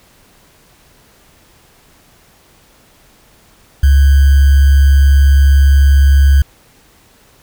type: tone with sample-and-hold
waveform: sine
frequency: 69.3 Hz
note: C#2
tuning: in tune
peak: -4 dBFS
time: 3.83-6.42 s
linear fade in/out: 5 ms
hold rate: 1575 Hz
effects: pink hiss -48 dBFS RMS until 7.42 s